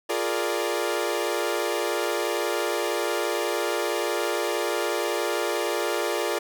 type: chord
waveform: sawtooth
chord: Bb dominant seventh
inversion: second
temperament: equal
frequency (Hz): 349.2 / 415.3 / 466.2 / 587.3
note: F4 / Ab4 / Bb4 / D5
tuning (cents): 0 / 0 / 0 / 0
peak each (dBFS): -26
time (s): 0.09-6.39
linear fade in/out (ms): 10
effects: none